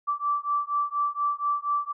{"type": "beating tone pair", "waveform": "sine", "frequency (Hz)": [1162, 1166.2], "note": ["D6", "D6"], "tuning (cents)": [-19, -13], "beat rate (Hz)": 4.2, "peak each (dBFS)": -27, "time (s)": [0.07, 1.93], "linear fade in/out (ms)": 20, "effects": []}